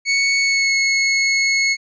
sawtooth tone with pitch glide, 2217 to 2185 Hz, C#7 to C#7, 0 to -26 cents, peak -11 dBFS, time 0.05-1.77 s, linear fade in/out 50 ms, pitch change -26 cents, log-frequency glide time 0.39-0.74 s, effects resampled to 16000 Hz

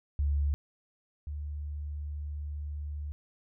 sine tone pair in turn, 71.9 / 73.75 Hz, D2 / D2, -36 / +8 cents, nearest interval unison, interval 44 cents, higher second, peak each -25 / -34 dBFS, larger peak first, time 0.19-0.54 / 1.27-3.12 s, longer second, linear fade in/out 0 ms, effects none

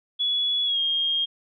sine tone with pitch glide, 3391 to 3232 Hz, G#7 to G#7, +35 to -48 cents, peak -21 dBFS, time 0.19-1.26 s, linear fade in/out 20 ms, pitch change -83 cents, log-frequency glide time 0.65-0.79 s, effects none

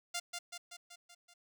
5% pulse tone with echo, 698.5 Hz, F5, in tune, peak -24 dBFS, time 0.14-0.2 s, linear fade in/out 10 ms, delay 190 ms, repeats 6, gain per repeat -4 dB, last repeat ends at 1.34 s, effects none

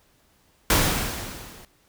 pink noise with level ramp, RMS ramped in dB -17 to -47 dBFS, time 0.7-1.65 s, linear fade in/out 2 ms, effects pink hiss -62 dBFS RMS until 1.88 s

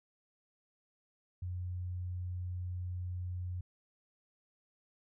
sine tone, 90 Hz, F#2, 47 cents flat, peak -36 dBFS, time 1.42-3.61 s, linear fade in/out 5 ms, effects none

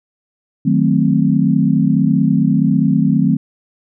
sine chord, D# diminished seventh, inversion none, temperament equal, 155.56 / 185 / 220 / 261.6 Hz, D#3 / F#3 / A3 / C4, 0 / 0 / 0 / 0 cents, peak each -16 dBFS, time 0.65-3.37 s, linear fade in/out 10 ms, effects none

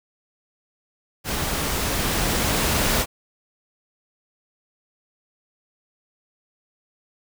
pink noise with level ramp, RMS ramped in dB -26 to -20 dBFS, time 1.24-3.06 s, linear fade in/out 50 ms, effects none

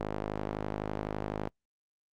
sawtooth tone with band-pass filter, 51.91 Hz, G#1, in tune, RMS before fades -36 dBFS, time 0-1.49 s, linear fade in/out 0 ms, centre 570 Hz, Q 0.82, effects noise-tail reverb RT60 0.1 s tail -25 dB re dry + Opus 48 kbps

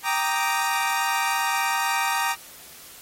25% pulse chord, Eb major seventh, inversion first, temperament equal, 784 / 932.3 / 1174.7 / 1244.5 Hz, G5 / Bb5 / D6 / Eb6, 0 / 0 / 0 / 0 cents, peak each -24 / -21 / -27 / -25 dBFS, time 0.03-2.36 s, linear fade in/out 50 ms, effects white hiss -45 dBFS RMS until 3.01 s + AAC 48 kbps

